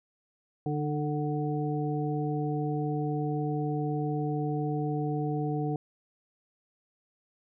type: harmonic tone with a mistuned harmonic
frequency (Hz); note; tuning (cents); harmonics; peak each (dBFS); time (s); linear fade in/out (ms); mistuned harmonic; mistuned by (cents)
148.3; D3; +17; 1 / 2 / 3 / 5; -30 / -33 / -35 / -37; 0.66-5.76; 2; 2; +25
effects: none